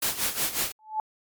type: noise with tremolo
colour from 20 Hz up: white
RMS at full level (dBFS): -25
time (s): 0.02-0.72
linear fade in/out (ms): 5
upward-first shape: sine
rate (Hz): 5.5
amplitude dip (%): 75
type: tone with exponential growth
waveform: sine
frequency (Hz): 866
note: A5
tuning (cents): -28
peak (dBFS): -21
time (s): 0.79-1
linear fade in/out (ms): 1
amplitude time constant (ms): 45
effects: MP3 96 kbps